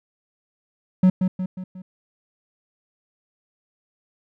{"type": "tone with echo", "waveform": "triangle", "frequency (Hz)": 185, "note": "F#3", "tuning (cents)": 0, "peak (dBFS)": -9, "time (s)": [1.03, 1.1], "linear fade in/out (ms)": 5, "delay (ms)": 180, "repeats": 4, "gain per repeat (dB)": -6, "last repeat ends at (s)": 1.82, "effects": []}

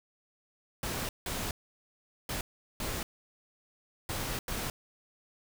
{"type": "noise bursts at uneven times", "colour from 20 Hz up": "pink", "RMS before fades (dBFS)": -35, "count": 6, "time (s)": [[0.83, 1.09], [1.26, 1.51], [2.29, 2.41], [2.8, 3.03], [4.09, 4.39], [4.48, 4.7]], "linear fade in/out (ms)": 2, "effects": []}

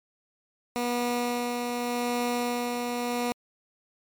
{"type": "tone with tremolo", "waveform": "15% pulse", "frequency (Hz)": 242.3, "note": "B3", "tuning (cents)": -33, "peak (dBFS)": -19, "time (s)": [0.76, 3.32], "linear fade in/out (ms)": 0, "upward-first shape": "sine", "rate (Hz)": 0.84, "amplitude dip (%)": 30, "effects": ["MP3 96 kbps"]}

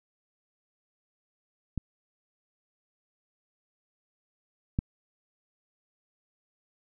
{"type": "clicks", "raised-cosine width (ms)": 5, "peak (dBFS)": [-18, -13], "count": 2, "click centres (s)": [1.777, 4.789], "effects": []}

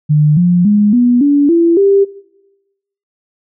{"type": "tone with pitch steps", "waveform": "sine", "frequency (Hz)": [150.1, 176.45, 207.4, 243.8, 286.6, 337, 396.1], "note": ["D3", "F3", "G#3", "B3", "D4", "E4", "G4"], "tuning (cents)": [38, 18, -2, -22, -42, 38, 18], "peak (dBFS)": -6, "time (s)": [0.09, 2.05], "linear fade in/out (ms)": 20, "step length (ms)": 280, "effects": ["noise-tail reverb RT60 1.0 s tail -21 dB re dry"]}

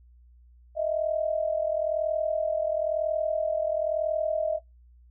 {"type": "tone pair together", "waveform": "sine", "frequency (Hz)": [622.3, 663.3], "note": ["D#5", "E5"], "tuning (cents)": [0, 11], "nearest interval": "minor second", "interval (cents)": 111, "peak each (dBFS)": [-26, -28], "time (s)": [0.75, 4.6], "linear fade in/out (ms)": 50, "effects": ["noise-tail reverb RT60 0.2 s tail -25 dB re dry", "added 60 Hz sine -52 dBFS peak until 5.1 s"]}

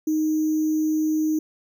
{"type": "tone with sample-and-hold", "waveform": "sine", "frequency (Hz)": 311.1, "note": "D#4", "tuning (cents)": 0, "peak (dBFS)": -19, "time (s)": [0.07, 1.39], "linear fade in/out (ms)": 5, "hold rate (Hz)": 6300, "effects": []}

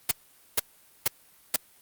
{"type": "noise bursts", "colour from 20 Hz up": "white", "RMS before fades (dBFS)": -22, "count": 4, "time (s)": [0.09, 1.562], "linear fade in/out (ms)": 5, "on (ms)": 23, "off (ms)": 460, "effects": ["white hiss -58 dBFS RMS until 1.81 s", "Opus 32 kbps"]}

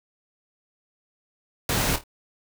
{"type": "noise with echo", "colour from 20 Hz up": "pink", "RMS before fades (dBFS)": -24, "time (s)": [1.69, 1.96], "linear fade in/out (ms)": 2, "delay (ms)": 26, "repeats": 3, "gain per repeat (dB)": -10, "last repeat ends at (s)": 2.038, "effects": []}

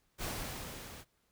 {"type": "noise with level ramp", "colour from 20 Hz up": "pink", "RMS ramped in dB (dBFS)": [-37, -50], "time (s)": [0.18, 1.05], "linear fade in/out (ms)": 50, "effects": ["pink hiss -75 dBFS RMS until 1.31 s"]}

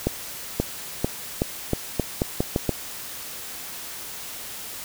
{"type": "accelerating click train", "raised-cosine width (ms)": 2, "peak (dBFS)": -7, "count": 10, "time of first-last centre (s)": [0.07, 2.693], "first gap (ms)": 530, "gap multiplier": 0.84, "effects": ["white hiss -36 dBFS RMS until 4.84 s"]}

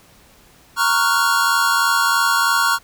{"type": "chord", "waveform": "square", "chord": "Gb major seventh", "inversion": "first", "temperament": "equal", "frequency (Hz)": [932.3, 1108.7, 1396.9, 1480], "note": ["Bb5", "Db6", "F6", "Gb6"], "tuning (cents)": [0, 0, 0, 0], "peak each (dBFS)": [-23, -20, -19, -23], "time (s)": [0.76, 2.79], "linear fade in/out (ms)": 50, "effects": ["pink hiss -50 dBFS RMS until 2.83 s"]}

